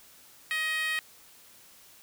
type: tone with high-pass filter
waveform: 10% pulse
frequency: 630 Hz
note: D#5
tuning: 21 cents sharp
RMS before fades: -30 dBFS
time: 0.51-0.99 s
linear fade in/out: 0 ms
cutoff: 1900 Hz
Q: 3.2
effects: white hiss -55 dBFS RMS until 2.02 s